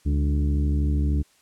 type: harmonic tone with a mistuned harmonic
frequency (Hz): 73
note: D2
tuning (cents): -10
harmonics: 1 / 2 / 3 / 4 / 5 / 6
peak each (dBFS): -20 / -29 / -32 / -31 / -42 / -45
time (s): 0.05-1.23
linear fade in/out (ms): 20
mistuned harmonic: 3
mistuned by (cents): -76
effects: white hiss -60 dBFS RMS until 1.41 s + low-pass 10000 Hz 12 dB/octave